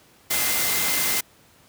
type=tone in noise; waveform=sine; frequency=2074 Hz; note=C7; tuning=16 cents flat; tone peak=-31 dBFS; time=0.3-1.21 s; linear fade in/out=10 ms; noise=white; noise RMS=-23 dBFS; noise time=0.3-1.21 s; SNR=-11 dB; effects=pink hiss -55 dBFS RMS until 1.68 s + high-pass 80 Hz 12 dB/octave